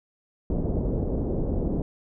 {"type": "low-pass noise", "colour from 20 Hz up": "pink", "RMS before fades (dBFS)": -26, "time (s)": [0.5, 1.82], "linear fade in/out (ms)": 2, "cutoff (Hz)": 530, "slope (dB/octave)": 24, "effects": []}